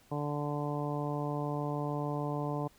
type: harmonic tone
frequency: 146.5 Hz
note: D3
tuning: 4 cents flat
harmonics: 1 / 2 / 3 / 4 / 5 / 6 / 7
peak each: -35 / -38 / -40 / -41 / -42 / -43 / -43 dBFS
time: 0.11-2.68 s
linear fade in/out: 10 ms
effects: pink hiss -63 dBFS RMS until 2.78 s